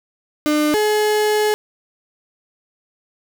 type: tone pair in turn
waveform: 35% pulse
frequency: 300.8 / 424 Hz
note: D4 / G#4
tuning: +42 / +36 cents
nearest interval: tritone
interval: 594 cents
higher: second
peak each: -13 dBFS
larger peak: neither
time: 0.46-0.74 / 0.74-1.54 s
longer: second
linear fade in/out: 0 ms
effects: none